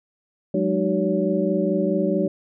sine tone cluster, 182 / 206.6 / 306.7 / 380.4 / 565 Hz, F#3 / G#3 / D#4 / F#4 / C#5, -28 / -9 / -25 / +48 / +33 cents, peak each -25 dBFS, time 0.54-2.28 s, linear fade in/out 5 ms, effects none

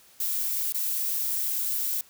violet noise with dropouts, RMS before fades -28 dBFS, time 0.2-2.01 s, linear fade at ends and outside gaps 2 ms, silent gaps 0.723-0.745 s, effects white hiss -56 dBFS RMS until 2.09 s

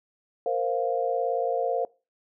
sine chord, Bb suspended second, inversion none, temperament just, 466.2 / 524.4 / 699.2 Hz, Bb4 / C5 / F5, 0 / +4 / +2 cents, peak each -28 dBFS, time 0.46-1.85 s, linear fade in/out 2 ms, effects noise-tail reverb RT60 0.3 s tail -23 dB re dry

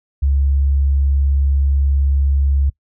sine tone, 69.3 Hz, C#2, in tune, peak -12 dBFS, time 0.22-2.7 s, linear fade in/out 10 ms, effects noise-tail reverb RT60 0.1 s tail -22 dB re dry

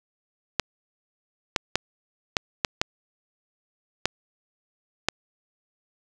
clicks, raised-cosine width 0.2 ms, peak -3 dBFS, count 8, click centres 0.597 / 1.562 / 1.756 / 2.368 / 2.648 / 2.815 / 4.056 / 5.086 s, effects none

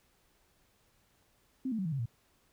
sine tone with pitch steps, 261.6 / 222.5 / 189.3 / 161.03 / 136.99 / 116.53 Hz, C4 / A3 / F#3 / E3 / C#3 / A#2, 0 / +20 / +40 / -40 / -20 / 0 cents, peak -31 dBFS, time 1.65-2.058 s, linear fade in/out 5 ms, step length 68 ms, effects pink hiss -70 dBFS RMS until 2.52 s

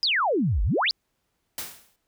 sine exponential two-way sweep, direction down then up, 5274 to 43.65 to 5274 Hz, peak -20 dBFS, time 0.03-0.91 s, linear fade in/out 0 ms, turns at 0.63 s
white noise with exponential decay, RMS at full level -30 dBFS, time 1.58-1.96 s, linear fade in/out 1 ms, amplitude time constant 81 ms
effects pink hiss -75 dBFS RMS until 2.07 s

